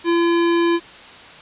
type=tone; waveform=square; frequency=340 Hz; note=F4; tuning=46 cents flat; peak=-15 dBFS; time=0.04-0.8 s; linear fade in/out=50 ms; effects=white hiss -40 dBFS RMS until 1.41 s + resampled to 8000 Hz